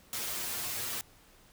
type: noise with comb filter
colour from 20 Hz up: white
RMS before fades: -36 dBFS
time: 0.13-1.01 s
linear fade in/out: 0 ms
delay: 8.5 ms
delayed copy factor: +1
effects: pink hiss -60 dBFS RMS until 1.52 s